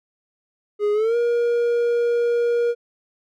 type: tone with pitch glide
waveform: triangle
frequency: 415.3 to 474.3 Hz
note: G#4 to A#4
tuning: 0 to +30 cents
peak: -15 dBFS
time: 0.79-2.75 s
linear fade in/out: 50 ms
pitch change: +230 cents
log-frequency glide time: 0.93-1.16 s
effects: none